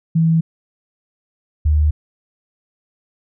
sine tone pair in turn, 163.1 / 75.67 Hz, E3 / D#2, -18 / -48 cents, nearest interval octave + minor second, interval 1330 cents, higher first, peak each -11 dBFS, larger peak neither, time 0.15-0.41 / 1.65-1.91 s, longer neither, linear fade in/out 10 ms, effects none

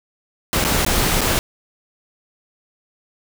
pink noise with dropouts, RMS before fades -18 dBFS, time 0.53-1.39 s, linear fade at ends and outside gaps 0 ms, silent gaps 0.641-0.649 / 0.849-0.864 / 1.208-1.215 s, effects none

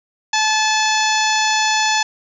harmonic tone, 866 Hz, A5, 28 cents flat, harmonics 1 / 2 / 3 / 4 / 5 / 6 / 7 / 8, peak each -18 / -21 / -23 / -24 / -25 / -26 / -26 / -27 dBFS, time 0.33-2.03 s, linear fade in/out 5 ms, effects none

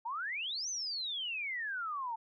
sine exponential two-way sweep, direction up then down, 880 to 6300 to 880 Hz, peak -35 dBFS, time 0.05-2.16 s, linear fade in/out 10 ms, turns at 0.69 s, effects none

